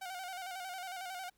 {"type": "tone with vibrato", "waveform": "sawtooth", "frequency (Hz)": 740, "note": "F#5", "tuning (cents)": 0, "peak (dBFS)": -37, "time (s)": [0.01, 1.3], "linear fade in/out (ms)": 10, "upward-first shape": "square", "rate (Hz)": 11, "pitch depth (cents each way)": 58, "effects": ["pink hiss -75 dBFS RMS until 1.37 s"]}